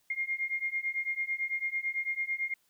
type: beating tone pair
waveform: sine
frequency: 2121 / 2130 Hz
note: C7 / C7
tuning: +23 / +30 cents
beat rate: 9 Hz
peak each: -34 / -33 dBFS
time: 0.1-2.54 s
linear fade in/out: 5 ms
effects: white hiss -71 dBFS RMS until 2.69 s